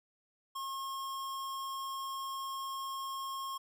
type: tone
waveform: square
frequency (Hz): 1079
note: C#6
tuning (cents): -47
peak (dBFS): -38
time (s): 0.55-3.58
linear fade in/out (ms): 10
effects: none